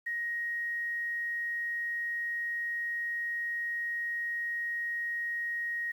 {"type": "tone with quantisation", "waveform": "sine", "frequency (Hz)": 1880, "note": "A#6", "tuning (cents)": 14, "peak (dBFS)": -31, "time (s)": [0.06, 5.92], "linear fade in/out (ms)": 10, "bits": 10, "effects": []}